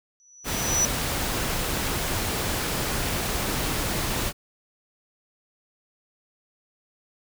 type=tone with exponential growth; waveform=sine; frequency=5920 Hz; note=F#8; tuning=in tune; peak=-17 dBFS; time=0.2-0.85 s; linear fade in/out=0 ms; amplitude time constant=140 ms
type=noise; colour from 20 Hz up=pink; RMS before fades=-27 dBFS; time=0.44-4.33 s; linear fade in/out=50 ms
effects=none